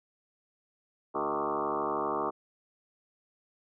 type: tone with frequency modulation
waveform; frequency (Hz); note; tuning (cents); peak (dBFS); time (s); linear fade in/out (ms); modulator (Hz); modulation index
sine; 768; G5; -36; -28; 1.14-2.31; 20; 72.4; 6.5
effects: none